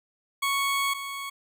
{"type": "tone pair in turn", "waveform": "20% pulse", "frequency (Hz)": [1108.7, 1108.7], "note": ["C#6", "C#6"], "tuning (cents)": [0, 0], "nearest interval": "unison", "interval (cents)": 0, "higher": "neither", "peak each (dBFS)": [-19, -28], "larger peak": "first", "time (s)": [[0.42, 0.94], [0.94, 1.3]], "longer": "first", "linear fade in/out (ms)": 10, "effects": []}